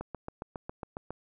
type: click train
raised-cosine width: 1 ms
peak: -23 dBFS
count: 9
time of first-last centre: 0.01-1.106 s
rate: 7.3 Hz
effects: none